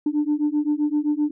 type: beating tone pair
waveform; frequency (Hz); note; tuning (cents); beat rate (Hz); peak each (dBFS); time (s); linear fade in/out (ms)
sine; 293.6 / 301.3; D4 / D4; 0 / +44; 7.7; -21; 0.06-1.31; 5
effects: tanh soft clip ceiling -14 dBFS